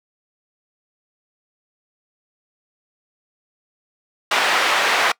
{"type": "band-pass noise", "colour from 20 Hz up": "white", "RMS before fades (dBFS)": -18, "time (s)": [4.31, 5.12], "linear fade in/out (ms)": 5, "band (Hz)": [570, 2300], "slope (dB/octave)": 12, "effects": ["noise-tail reverb RT60 0.1 s tail -24 dB re dry"]}